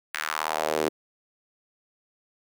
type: tone with high-pass filter sweep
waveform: sawtooth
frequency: 77.8 Hz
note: D#2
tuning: in tune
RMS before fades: -28 dBFS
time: 0.14-0.89 s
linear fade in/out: 5 ms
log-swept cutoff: 1800 to 360 Hz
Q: 2.3
effects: none